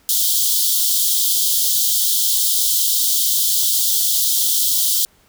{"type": "high-pass noise", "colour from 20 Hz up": "white", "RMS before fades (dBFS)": -17, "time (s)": [0.09, 5.05], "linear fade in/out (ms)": 0, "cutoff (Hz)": 3100, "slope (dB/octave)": 96, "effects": ["pink hiss -55 dBFS RMS until 5.28 s"]}